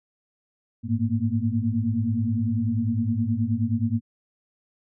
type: tone cluster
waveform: sine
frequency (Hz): 102.1 / 111.4 / 227.7 / 237.3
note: G#2 / A2 / A#3 / A#3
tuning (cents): -29 / +22 / -40 / +31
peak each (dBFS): -27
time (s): 0.83-4.01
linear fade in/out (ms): 50
effects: none